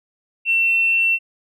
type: tone with tanh clipping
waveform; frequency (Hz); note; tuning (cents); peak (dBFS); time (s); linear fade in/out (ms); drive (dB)
triangle; 2701; E7; +42; -14; 0.45-1.19; 50; 3
effects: none